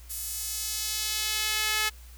sawtooth tone with high-pass filter sweep, 429.4 Hz, A4, 42 cents flat, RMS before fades -30 dBFS, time 0.09-1.9 s, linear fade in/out 20 ms, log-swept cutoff 10000 to 1800 Hz, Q 0.91, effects added 60 Hz sine -45 dBFS peak until 2.17 s + white hiss -55 dBFS RMS until 2.17 s

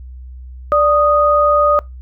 sine tone pair together, 587.3 / 1240.9 Hz, D5 / D#6, 0 / -5 cents, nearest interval octave + minor second, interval 1295 cents, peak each -12 dBFS, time 0.72-1.79 s, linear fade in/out 0 ms, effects noise-tail reverb RT60 0.2 s tail -23 dB re dry + added 63 Hz sine -30 dBFS peak until 2.01 s

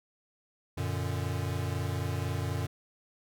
square chord, Gb augmented, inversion none, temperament equal, 92.5 / 116.54 / 146.83 Hz, Gb2 / Bb2 / D3, 0 / 0 / 0 cents, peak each -34 / -36 / -37 dBFS, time 0.77-2.67 s, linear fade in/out 10 ms, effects none

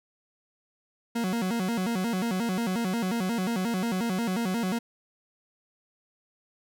40% pulse tone with vibrato, 207.9 Hz, G#3, 2 cents sharp, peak -25 dBFS, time 1.15-4.79 s, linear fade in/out 10 ms, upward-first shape square, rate 5.6 Hz, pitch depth 200 cents each way, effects none

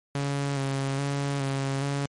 sawtooth tone with vibrato, 138.59 Hz, C#3, in tune, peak -22 dBFS, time 0.15-2.06 s, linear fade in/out 2 ms, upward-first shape square, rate 1.2 Hz, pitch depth 26 cents each way, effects MP3 48 kbps

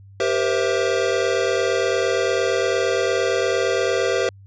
square chord, C dominant seventh, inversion second, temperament equal with one note detuned, 392 / 474.6 / 523.3 / 659.3 Hz, G4 / Bb4 / C5 / E5, 0 / +31 / 0 / 0 cents, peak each -24 / -24 / -24 / -27 dBFS, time 0.2-4.29 s, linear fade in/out 2 ms, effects added 98 Hz sine -42 dBFS peak until 4.46 s + resampled to 16000 Hz

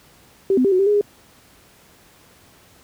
sine tone with pitch steps, 388.1 / 254.5 / 394.6 / 368.7 / 392.4 / 415.1 / 410.6 Hz, G4 / C4 / G4 / F#4 / G4 / G#4 / G#4, -17 / -48 / +11 / -6 / +2 / -1 / -20 cents, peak -13 dBFS, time 0.5-1.011 s, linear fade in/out 2 ms, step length 73 ms, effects pink hiss -51 dBFS RMS until 2.83 s + high-pass 60 Hz 12 dB/octave

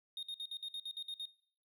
triangle tone bursts, 3700 Hz, A#7, 14 cents flat, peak -38 dBFS, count 10, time 0.17-1.255 s, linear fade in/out 2 ms, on 59 ms, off 55 ms, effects noise-tail reverb RT60 0.6 s tail -21 dB re dry

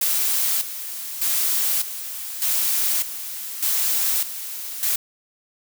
blue noise with tremolo, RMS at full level -21 dBFS, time 0.01-4.96 s, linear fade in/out 5 ms, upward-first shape square, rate 0.83 Hz, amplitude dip 70%, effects none

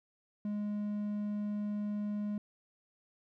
triangle tone, 207.7 Hz, G#3, in tune, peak -31 dBFS, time 0.45-2.38 s, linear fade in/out 2 ms, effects none

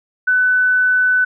sine tone, 1500 Hz, F#6, 23 cents sharp, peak -11 dBFS, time 0.27-1.25 s, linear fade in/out 10 ms, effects none

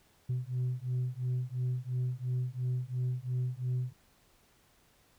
sine beating tone pair, 124.5 / 127.4 Hz, B2 / C3, +14 / -46 cents, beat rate 2.9 Hz, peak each -32 / -32 dBFS, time 0.29-3.93 s, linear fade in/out 10 ms, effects tanh soft clip ceiling -27 dBFS + pink hiss -66 dBFS RMS until 5.18 s

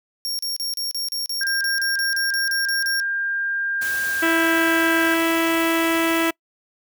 sawtooth tone bursts, 5540 Hz, F8, 15 cents flat, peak -21 dBFS, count 16, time 0.25-3 s, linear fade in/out 0 ms, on 140 ms, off 34 ms
sine tone, 1600 Hz, G6, 35 cents sharp, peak -21 dBFS, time 1.41-5.14 s, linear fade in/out 2 ms
white noise, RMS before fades -32 dBFS, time 3.81-6.31 s, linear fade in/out 10 ms
harmonic tone, 329.6 Hz, E4, in tune, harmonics 1 / 2 / 3 / 4 / 5 / 6 / 7 / 8 / 9 / 10, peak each -20 / -26 / -29 / -28 / -30 / -28 / -33 / -30 / -36 / -34 dBFS, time 4.22-6.31 s, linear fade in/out 10 ms
effects noise-tail reverb RT60 0.1 s tail -26 dB re dry

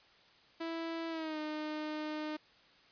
sawtooth tone with pitch glide, 329.6 to 305.8 Hz, E4 to D#4, 0 to -30 cents, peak -33 dBFS, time 0.6-2.37 s, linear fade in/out 10 ms, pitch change -130 cents, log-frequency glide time 1.09-1.39 s, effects white hiss -63 dBFS RMS until 2.91 s + resampled to 11025 Hz

